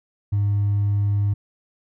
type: tone with hard clipping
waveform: triangle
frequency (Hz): 101.8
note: G#2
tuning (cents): -34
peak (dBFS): -17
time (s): 0.32-1.34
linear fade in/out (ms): 10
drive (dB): 2
effects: none